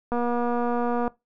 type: click train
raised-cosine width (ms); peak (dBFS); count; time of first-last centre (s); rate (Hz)
1; -14; 231; 0.12-1.078; 240
effects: noise-tail reverb RT60 0.2 s tail -21 dB re dry